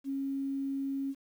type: tone with quantisation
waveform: sine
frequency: 273.4 Hz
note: C#4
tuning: 24 cents flat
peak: -31 dBFS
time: 0.04-1.15 s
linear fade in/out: 50 ms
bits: 10
effects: none